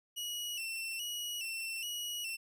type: tone with vibrato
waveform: sawtooth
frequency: 2800 Hz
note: F7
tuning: 4 cents sharp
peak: -34 dBFS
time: 0.16-2.37 s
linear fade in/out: 20 ms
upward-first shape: square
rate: 1.2 Hz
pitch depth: 67 cents each way
effects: none